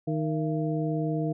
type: harmonic tone with a mistuned harmonic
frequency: 155.56 Hz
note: D#3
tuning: in tune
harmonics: 1 / 2 / 3 / 4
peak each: -28 / -30 / -34 / -35 dBFS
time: 0.07-1.33 s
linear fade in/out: 10 ms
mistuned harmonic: 4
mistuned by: +140 cents
effects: none